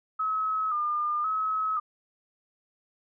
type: tone with vibrato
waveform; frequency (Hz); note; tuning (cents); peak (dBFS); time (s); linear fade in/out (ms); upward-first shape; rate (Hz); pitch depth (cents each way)
sine; 1244.5; D#6; 0; -25; 0.19-1.8; 10; square; 0.95; 54
effects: none